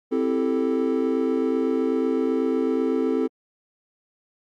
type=chord; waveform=triangle; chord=A minor seventh; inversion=first; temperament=equal; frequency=261.6 / 329.6 / 392 / 440 Hz; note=C4 / E4 / G4 / A4; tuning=0 / 0 / 0 / 0 cents; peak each=-22 / -25 / -27 / -23 dBFS; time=0.11-3.28 s; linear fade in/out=20 ms; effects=Opus 48 kbps